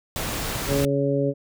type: noise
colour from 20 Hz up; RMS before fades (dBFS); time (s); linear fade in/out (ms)
pink; -28; 0.16-0.85; 0
type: harmonic tone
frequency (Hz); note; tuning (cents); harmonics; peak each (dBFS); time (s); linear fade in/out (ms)
140; C#3; +18; 1 / 2 / 3 / 4; -25 / -25 / -25 / -25; 0.67-1.34; 50
effects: none